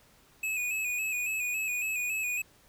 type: tone with vibrato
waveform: square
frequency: 2524 Hz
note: D#7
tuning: 24 cents sharp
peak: -30 dBFS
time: 0.43-2.42 s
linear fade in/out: 5 ms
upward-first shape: square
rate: 3.6 Hz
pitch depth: 43 cents each way
effects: pink hiss -61 dBFS RMS until 2.68 s